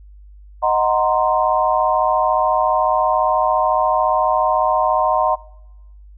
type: chord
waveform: sine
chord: C half-diminished seventh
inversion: first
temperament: equal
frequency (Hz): 622.3 / 740 / 932.3 / 1046.5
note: Eb5 / Gb5 / Bb5 / C6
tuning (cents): 0 / 0 / 0 / 0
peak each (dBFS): -19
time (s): 0.62-5.36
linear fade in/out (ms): 20
effects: noise-tail reverb RT60 1.0 s tail -23 dB re dry + added 50 Hz sine -39 dBFS peak until 6.17 s